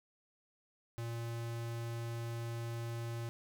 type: tone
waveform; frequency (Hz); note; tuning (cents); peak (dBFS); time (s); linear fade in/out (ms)
square; 116.54; A#2; 0; -39; 0.98-3.29; 0
effects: 11-bit